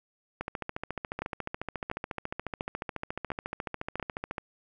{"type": "two click trains", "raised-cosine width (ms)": 0.5, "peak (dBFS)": [-18, -18], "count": [57, 5], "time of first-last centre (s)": [[0.41, 4.382], [1.22, 3.998]], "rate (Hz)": [14.1, 1.44], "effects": []}